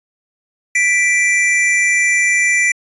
square tone pair together, 1975.5 / 2349 Hz, B6 / D7, 0 / 0 cents, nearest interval minor third, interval 300 cents, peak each -15 dBFS, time 0.75-2.72 s, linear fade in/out 5 ms, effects resampled to 24000 Hz

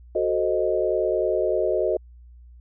sine chord, F# diminished seventh, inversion none, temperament equal, 370 / 440 / 523.3 / 622.3 Hz, F#4 / A4 / C5 / Eb5, 0 / 0 / 0 / 0 cents, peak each -25 / -26 / -27 / -24 dBFS, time 0.15-1.97 s, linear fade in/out 5 ms, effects added 60 Hz sine -44 dBFS peak until 2.6 s

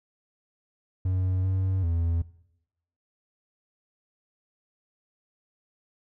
triangle tone with pitch steps, 92.8 / 94.6 / 84 Hz, F#2 / F#2 / E2, +6 / +39 / +33 cents, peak -21 dBFS, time 1.05-2.22 s, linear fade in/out 5 ms, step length 390 ms, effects noise-tail reverb RT60 0.8 s tail -19 dB re dry

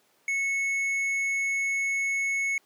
sine tone with tanh clipping, 2200 Hz, C#7, 14 cents flat, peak -26 dBFS, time 0.28-2.58 s, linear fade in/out 2 ms, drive 7 dB, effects pink hiss -65 dBFS RMS until 2.65 s + high-pass 300 Hz 12 dB/octave

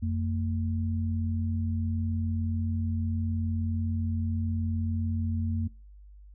sine tone pair together, 89.2 / 226.7 Hz, F2 / A#3, +37 / -48 cents, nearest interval octave + major third, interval 1615 cents, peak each -27 / -32 dBFS, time 0.02-5.68 s, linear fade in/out 10 ms, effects noise-tail reverb RT60 0.4 s tail -26 dB re dry + added 50 Hz sine -47 dBFS peak until 6.34 s

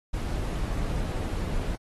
brown noise, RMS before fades -29 dBFS, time 0.13-1.76 s, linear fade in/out 10 ms, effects AAC 32 kbps

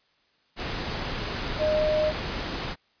sine tone in noise, 614 Hz, D#5, 23 cents flat, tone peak -21 dBFS, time 1.58-2.13 s, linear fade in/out 50 ms, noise pink, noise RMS -31 dBFS, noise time 0.56-2.76 s, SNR +7 dB, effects white hiss -66 dBFS RMS until 3 s + resampled to 11025 Hz

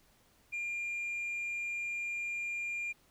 sine tone, 2400 Hz, D7, 37 cents sharp, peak -32 dBFS, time 0.52-2.93 s, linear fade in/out 20 ms, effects tanh soft clip ceiling -33 dBFS + pink hiss -67 dBFS RMS until 3.1 s

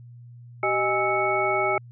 sine tone cluster, 384.7 / 620 / 825 / 1306 / 2217 Hz, G4 / D#5 / G#5 / E6 / C#7, -33 / -6 / -12 / -17 / 0 cents, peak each -27 dBFS, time 0.63-1.78 s, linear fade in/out 2 ms, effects added 120 Hz sine -42 dBFS peak until 1.91 s

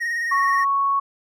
triangle tone with vibrato, 1864.7 Hz, A#6, in tune, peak -20 dBFS, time 0-0.65 s, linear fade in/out 20 ms, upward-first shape sine, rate 19 Hz, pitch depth 32 cents each way
sine tone, 1108.7 Hz, C#6, in tune, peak -17 dBFS, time 0.31-1 s, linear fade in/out 10 ms
effects none

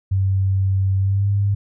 sine tone with pitch glide, 96.2 to 100.58 Hz, G2 to G2, -32 to +45 cents, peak -15 dBFS, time 0.11-1.55 s, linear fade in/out 10 ms, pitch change +77 cents, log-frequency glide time 0.98-1.3 s, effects none

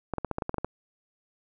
clicks, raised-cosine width 1 ms, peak -15 dBFS, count 10, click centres 0.137 / 0.183 / 0.247 / 0.313 / 0.384 / 0.422 / 0.494 / 0.543 / 0.583 / 0.646 s, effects none

